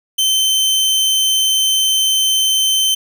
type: tone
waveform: sawtooth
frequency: 3089 Hz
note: G7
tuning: 26 cents flat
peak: -9 dBFS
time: 0.18-2.95 s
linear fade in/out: 10 ms
effects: none